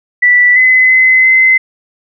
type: tone with pitch steps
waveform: sine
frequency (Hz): 1967 / 2029 / 2040 / 2054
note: B6 / B6 / C7 / C7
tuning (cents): -7 / +46 / -44 / -33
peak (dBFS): -4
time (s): 0.22-1.58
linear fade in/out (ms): 10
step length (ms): 340
effects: none